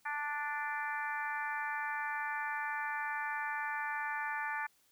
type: harmonic tone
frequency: 293.7 Hz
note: D4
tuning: in tune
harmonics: 3 / 4 / 5 / 6 / 7 / 8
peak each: -39 / -44 / -42 / -39 / -48 / -47 dBFS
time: 0.05-4.67 s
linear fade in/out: 10 ms
effects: white hiss -70 dBFS RMS until 4.91 s